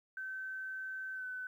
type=tone with pitch glide; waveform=sine; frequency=1537 to 1509.7 Hz; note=G6 to F#6; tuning=-35 to +34 cents; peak=-39 dBFS; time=0.17-1.47 s; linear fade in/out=2 ms; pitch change=-31 cents; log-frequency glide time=1.14-1.25 s; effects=12-bit